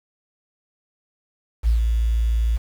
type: tone with ADSR envelope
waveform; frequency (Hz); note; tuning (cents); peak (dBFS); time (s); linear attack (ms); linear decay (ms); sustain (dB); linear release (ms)
sine; 56.6; A1; +50; -12; 1.63-2.58; 45; 120; -4; 21
effects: tanh soft clip ceiling -10 dBFS + 7-bit